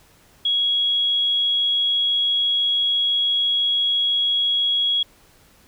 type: tone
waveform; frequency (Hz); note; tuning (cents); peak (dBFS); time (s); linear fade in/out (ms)
sine; 3322; G#7; 0; -17; 0.45-5.03; 5
effects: pink hiss -54 dBFS RMS until 5.67 s